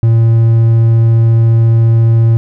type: tone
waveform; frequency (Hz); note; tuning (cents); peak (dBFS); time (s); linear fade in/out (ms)
triangle; 114.3; A#2; -34; -3; 0.03-2.37; 0
effects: none